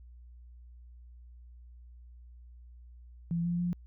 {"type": "tone with pitch steps", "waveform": "sine", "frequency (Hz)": [169.5, 173.2, 175.7], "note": ["E3", "F3", "F3"], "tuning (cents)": [49, -14, 11], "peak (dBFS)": -28, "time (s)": [3.31, 3.73], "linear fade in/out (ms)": 0, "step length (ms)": 140, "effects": ["added 60 Hz sine -49 dBFS peak until 3.86 s"]}